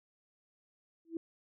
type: tone with exponential growth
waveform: sine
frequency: 329.6 Hz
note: E4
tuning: in tune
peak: -30 dBFS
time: 1.05-1.17 s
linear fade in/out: 2 ms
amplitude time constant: 25 ms
effects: none